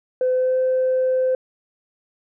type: tone with pitch glide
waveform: sine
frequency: 509 to 515.5 Hz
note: C5 to C5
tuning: -48 to -26 cents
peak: -15 dBFS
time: 0.21-1.35 s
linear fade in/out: 2 ms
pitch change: +22 cents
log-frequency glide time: 0.32-0.58 s
effects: tanh soft clip ceiling -13 dBFS